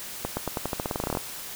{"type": "accelerating click train", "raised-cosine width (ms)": 1, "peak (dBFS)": -13, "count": 17, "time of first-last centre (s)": [0.25, 1.172], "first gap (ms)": 120, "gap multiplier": 0.89, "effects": ["white hiss -38 dBFS RMS until 1.55 s"]}